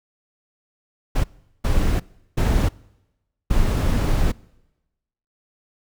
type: noise bursts at uneven times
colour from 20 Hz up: brown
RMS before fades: -18 dBFS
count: 4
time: 1.15-1.24 / 1.64-2 / 2.37-2.69 / 3.5-4.32 s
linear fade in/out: 10 ms
effects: noise-tail reverb RT60 1.0 s tail -24 dB re dry